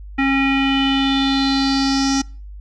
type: tone with low-pass filter sweep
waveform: square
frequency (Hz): 271.7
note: C#4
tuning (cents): -35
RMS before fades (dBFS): -17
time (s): 0.18-2.22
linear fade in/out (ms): 10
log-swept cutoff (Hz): 2200 to 5800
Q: 5.8
effects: noise-tail reverb RT60 0.4 s tail -25 dB re dry + added 50 Hz sine -32 dBFS peak until 2.6 s